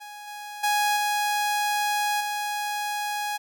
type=tone with level steps; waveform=sawtooth; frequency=830.6 Hz; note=G#5; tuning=in tune; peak=-35 / -32 / -17 / -19 / -23 dBFS; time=0-3.38 s; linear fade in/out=20 ms; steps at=0.27 / 0.63 / 0.96 / 2.2 s; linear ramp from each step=10 ms; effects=none